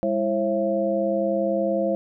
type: tone cluster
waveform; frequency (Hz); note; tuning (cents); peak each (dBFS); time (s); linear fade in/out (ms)
sine; 202.3 / 332.6 / 539 / 670; G#3 / E4 / C#5 / E5; -45 / +16 / -49 / +28; -27 / -28 / -23 / -27; 0.03-1.95; 0
effects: none